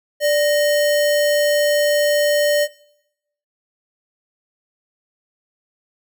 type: tone with sample-and-hold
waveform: sine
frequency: 587.3 Hz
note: D5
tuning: in tune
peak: -13 dBFS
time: 0.2-2.68 s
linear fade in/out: 50 ms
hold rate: 2450 Hz
effects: noise-tail reverb RT60 0.8 s tail -20 dB re dry